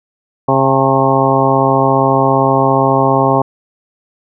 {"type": "harmonic tone with a mistuned harmonic", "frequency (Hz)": 134.9, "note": "C#3", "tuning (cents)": -47, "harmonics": [1, 2, 3, 4, 5, 6, 7, 8], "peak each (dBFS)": [-17, -17, -17, -17, -17, -17, -17, -17], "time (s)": [0.48, 3.42], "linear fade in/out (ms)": 5, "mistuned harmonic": 7, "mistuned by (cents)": -70, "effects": []}